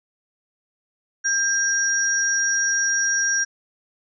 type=tone pair together; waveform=sine; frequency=1600 / 5702 Hz; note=G6 / F8; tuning=+35 / +35 cents; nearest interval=octave + minor seventh; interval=2200 cents; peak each=-21 dBFS; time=1.24-3.45 s; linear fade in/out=20 ms; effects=none